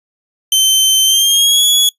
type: tone with pitch glide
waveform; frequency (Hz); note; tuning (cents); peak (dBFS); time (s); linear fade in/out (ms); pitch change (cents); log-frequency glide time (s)
sawtooth; 3094 to 3374; G7 to G#7; -23 to +27; -5; 0.52-1.89; 2; +150; 1.04-1.64
effects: noise-tail reverb RT60 0.1 s tail -21 dB re dry + resampled to 32000 Hz